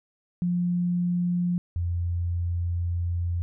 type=tone pair in turn; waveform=sine; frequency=176.3 / 86.69 Hz; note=F3 / F2; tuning=+17 / -12 cents; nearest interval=octave; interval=1229 cents; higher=first; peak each=-22 / -24 dBFS; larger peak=first; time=0.42-1.58 / 1.76-3.42 s; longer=second; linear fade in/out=0 ms; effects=none